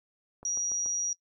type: click train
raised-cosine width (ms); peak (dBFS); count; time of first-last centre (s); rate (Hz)
1; -34; 4; 0.43-0.861; 6.96
type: tone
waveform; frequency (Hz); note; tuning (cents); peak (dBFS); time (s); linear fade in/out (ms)
sine; 5760; F#8; -47; -27; 0.45-1.13; 2
effects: noise-tail reverb RT60 0.1 s tail -24 dB re dry